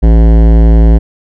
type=tone with hard clipping; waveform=sine; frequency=55.6 Hz; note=A1; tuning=19 cents sharp; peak=-4 dBFS; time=0.02-0.99 s; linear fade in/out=20 ms; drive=17 dB; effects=none